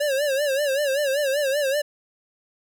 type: tone with vibrato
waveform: square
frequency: 561 Hz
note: C#5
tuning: 21 cents sharp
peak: -21 dBFS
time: 0-1.82 s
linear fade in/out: 10 ms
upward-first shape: sine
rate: 5.2 Hz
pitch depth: 110 cents each way
effects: none